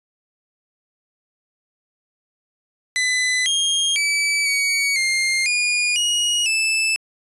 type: tone with pitch steps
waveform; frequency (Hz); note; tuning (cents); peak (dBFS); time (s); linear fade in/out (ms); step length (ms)
sawtooth; 2006 / 3233 / 2300 / 2251 / 2115 / 2437 / 2889 / 2632; B6 / G#7 / D7 / C#7 / C7 / D#7 / F#7 / E7; +26 / -47 / -37 / +26 / +18 / -37 / -42 / -3; -14; 2.96-6.96; 0; 500
effects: resampled to 24000 Hz